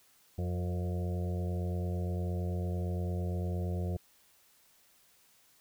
harmonic tone with a mistuned harmonic, 88.8 Hz, F2, 29 cents sharp, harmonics 1 / 2 / 4 / 5 / 6 / 7 / 8, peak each -32 / -38 / -44 / -46 / -48 / -49 / -50 dBFS, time 0.38-3.97 s, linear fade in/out 5 ms, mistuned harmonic 5, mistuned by +28 cents, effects white hiss -65 dBFS RMS until 5.6 s

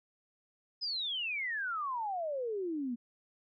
sine exponential sweep, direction down, 5130 to 230 Hz, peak -33 dBFS, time 0.81-2.96 s, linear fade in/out 20 ms, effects none

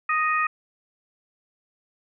harmonic tone, 622.3 Hz, D#5, in tune, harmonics 2 / 3 / 4, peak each -22 / -26 / -28 dBFS, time 0.09-0.47 s, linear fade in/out 5 ms, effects none

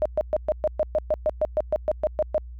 sine tone bursts, 615 Hz, D#5, 20 cents flat, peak -18 dBFS, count 16, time 0.02-2.38 s, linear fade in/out 0 ms, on 35 ms, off 120 ms, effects added 60 Hz sine -36 dBFS peak until 2.59 s

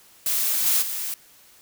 blue noise with level steps, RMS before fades -23 / -20 / -29 dBFS, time 0.26-1.14 s, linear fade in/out 2 ms, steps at 0.65 / 0.81 s, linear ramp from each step 20 ms, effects white hiss -53 dBFS RMS until 1.61 s

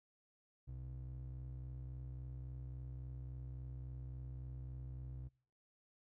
triangle ring-modulated tone, 95.5 Hz, G2, 45 cents flat, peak -40 dBFS, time 0.67-5.29 s, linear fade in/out 20 ms, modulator 31.8 Hz, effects noise-tail reverb RT60 0.5 s tail -25 dB re dry

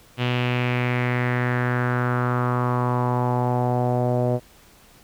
sawtooth tone with low-pass filter sweep, 123.47 Hz, B2, in tune, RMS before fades -22 dBFS, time 0.17-4.4 s, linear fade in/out 50 ms, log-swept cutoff 3000 to 590 Hz, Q 3.6, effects pink hiss -52 dBFS RMS until 5.03 s

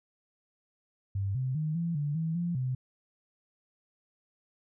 sine tone with pitch steps, 98.3 / 129.9 / 154.7 / 168.8 / 146 / 162 / 172.9 / 128.5 Hz, G2 / C3 / D#3 / E3 / D3 / E3 / F3 / C3, +5 / -12 / -10 / +41 / -10 / -30 / -17 / -31 cents, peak -28 dBFS, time 1.15-2.75 s, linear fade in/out 5 ms, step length 200 ms, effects none

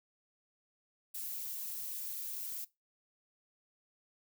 violet noise with flanger, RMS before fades -41 dBFS, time 1.14-2.65 s, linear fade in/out 10 ms, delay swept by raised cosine 0.55 to 5.65 ms, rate 3.9 Hz, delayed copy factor -0.55, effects noise-tail reverb RT60 0.2 s tail -19 dB re dry

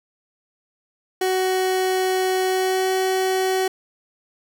30% pulse tone with pitch glide, 373.7 to 376.7 Hz, F#4 to F#4, +17 to +31 cents, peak -16 dBFS, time 1.21-3.68 s, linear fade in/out 5 ms, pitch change +14 cents, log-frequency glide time 2.45-2.91 s, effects none

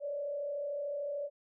sine tone with frequency modulation, 575 Hz, D5, 37 cents flat, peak -34 dBFS, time 0-1.3 s, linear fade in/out 50 ms, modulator 33.5 Hz, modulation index 0.54, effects none

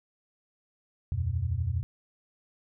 sine tone cluster, 77.7 / 90 / 122.2 Hz, D#2 / F#2 / B2, -2 / -47 / -18 cents, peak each -33 / -29 / -32 dBFS, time 1.12-1.83 s, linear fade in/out 0 ms, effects none

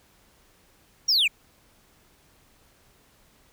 triangle linear sweep, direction down, 5760 to 2217 Hz, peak -17 dBFS, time 1.08-1.28 s, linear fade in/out 10 ms, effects pink hiss -60 dBFS RMS until 3.52 s

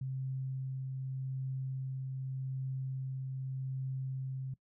sine tone with tremolo, 132.1 Hz, C3, 17 cents sharp, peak -34 dBFS, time 0.01-4.54 s, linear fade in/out 5 ms, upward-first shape triangle, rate 0.84 Hz, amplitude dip 25%, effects noise-tail reverb RT60 0.1 s tail -20 dB re dry

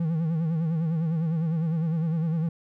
triangle tone with vibrato, 162.7 Hz, E3, 22 cents flat, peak -21 dBFS, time 0-2.49 s, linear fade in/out 5 ms, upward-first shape sine, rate 9.9 Hz, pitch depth 83 cents each way, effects none

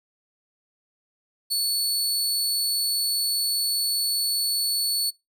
sawtooth tone, 4435 Hz, C#8, in tune, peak -19 dBFS, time 1.5-5.11 s, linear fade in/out 20 ms, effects noise-tail reverb RT60 0.2 s tail -22 dB re dry

